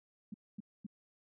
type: tone bursts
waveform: sine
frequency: 207.7 Hz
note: G#3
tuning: in tune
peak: -40 dBFS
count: 3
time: 0.32-0.866 s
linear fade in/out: 5 ms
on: 22 ms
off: 240 ms
effects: none